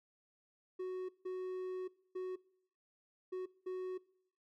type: tone bursts at uneven times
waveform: triangle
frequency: 370 Hz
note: F#4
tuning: in tune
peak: -36 dBFS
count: 5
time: 0.79-1.09 / 1.25-1.88 / 2.15-2.36 / 3.32-3.46 / 3.66-3.98 s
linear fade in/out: 10 ms
effects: noise-tail reverb RT60 0.7 s tail -22 dB re dry